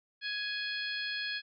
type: harmonic tone with a mistuned harmonic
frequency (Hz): 834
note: G#5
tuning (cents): +7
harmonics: 2 / 3 / 4 / 5 / 6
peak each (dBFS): -37 / -41 / -40 / -40 / -46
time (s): 0.21-1.42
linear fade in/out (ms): 50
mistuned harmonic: 5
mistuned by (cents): +41
effects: none